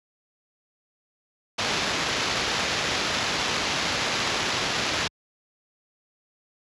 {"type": "noise with sample-and-hold", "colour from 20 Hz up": "white", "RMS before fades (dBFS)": -26, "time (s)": [1.58, 5.08], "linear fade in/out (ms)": 10, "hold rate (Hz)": 8820, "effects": ["high-pass 60 Hz 12 dB/octave", "resampled to 22050 Hz"]}